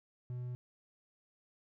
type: tone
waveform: triangle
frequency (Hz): 123.7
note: B2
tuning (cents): +3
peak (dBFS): -36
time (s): 0.3-0.55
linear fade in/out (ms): 0
effects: none